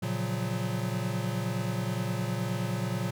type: chord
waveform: square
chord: Gb major seventh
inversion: first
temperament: equal with one note detuned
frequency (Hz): 116.54 / 138.59 / 175.42 / 185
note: Bb2 / Db3 / F3 / Gb3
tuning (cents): 0 / 0 / +8 / 0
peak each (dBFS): -33 / -37 / -38 / -35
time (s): 0.02-3.11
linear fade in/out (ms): 10
effects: none